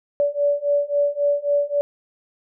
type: beating tone pair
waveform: sine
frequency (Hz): 574 / 577.7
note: D5 / D5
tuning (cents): -40 / -29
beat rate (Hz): 3.7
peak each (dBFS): -21 / -20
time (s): 0.2-1.81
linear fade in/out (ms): 0
effects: none